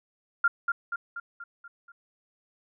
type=tone with echo; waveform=sine; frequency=1396.9 Hz; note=F6; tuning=in tune; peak=-18 dBFS; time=0.44-0.48 s; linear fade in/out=5 ms; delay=240 ms; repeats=6; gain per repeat=-5 dB; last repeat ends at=1.92 s; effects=none